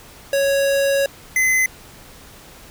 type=tone pair in turn; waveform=square; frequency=554 / 2041 Hz; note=C#5 / C7; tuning=-1 / -44 cents; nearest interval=octave + major seventh; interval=2257 cents; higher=second; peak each=-16 / -15 dBFS; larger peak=second; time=0.33-1.06 / 1.36-1.66 s; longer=first; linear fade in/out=2 ms; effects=pink hiss -43 dBFS RMS until 2.7 s